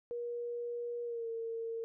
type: tone with pitch glide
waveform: sine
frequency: 477.1 to 456.3 Hz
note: A#4 to A#4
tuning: +40 to -37 cents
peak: -36 dBFS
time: 0.11-1.84 s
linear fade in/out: 0 ms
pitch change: -77 cents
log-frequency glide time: 1.04-1.28 s
effects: none